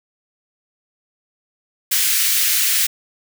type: high-pass noise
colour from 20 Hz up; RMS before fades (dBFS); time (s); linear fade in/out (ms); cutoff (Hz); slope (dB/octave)
white; -17; 1.91-2.87; 10; 1700; 24
effects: none